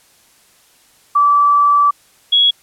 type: tone pair in turn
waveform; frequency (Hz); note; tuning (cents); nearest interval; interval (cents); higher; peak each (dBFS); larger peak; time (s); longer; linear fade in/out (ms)
sine; 1158 / 3338; D6 / G#7; -25 / +8; octave + tritone; 1833; second; -8; neither; 1.15-1.91 / 2.32-2.51; first; 10
effects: white hiss -51 dBFS RMS until 2.62 s + low-pass 12000 Hz 12 dB/octave